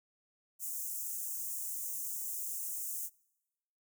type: high-pass noise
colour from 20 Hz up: white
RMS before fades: -39 dBFS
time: 0.59-3.1 s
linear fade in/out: 50 ms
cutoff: 6400 Hz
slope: 48 dB/octave
effects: noise-tail reverb RT60 1.0 s tail -26 dB re dry